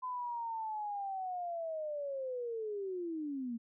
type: linear sweep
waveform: sine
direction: down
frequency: 1020 to 225.1 Hz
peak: -36 dBFS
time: 0.02-3.58 s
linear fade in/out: 20 ms
effects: none